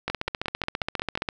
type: two click trains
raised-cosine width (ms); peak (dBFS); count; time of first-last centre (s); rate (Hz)
0.3; -11 / -12; 19 / 7; 0.08-1.288 / 0.1-1.175; 14.9 / 5.58
effects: none